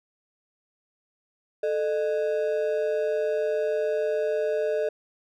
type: ring-modulated tone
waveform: triangle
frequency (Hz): 523.3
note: C5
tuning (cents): 0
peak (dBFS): -18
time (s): 1.63-4.89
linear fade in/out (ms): 5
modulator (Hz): 85
effects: none